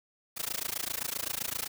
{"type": "noise with amplitude modulation", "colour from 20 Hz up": "white", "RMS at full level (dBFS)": -31, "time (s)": [0.36, 1.68], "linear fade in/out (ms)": 20, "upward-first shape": "sine", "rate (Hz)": 27.7, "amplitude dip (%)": 100, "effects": []}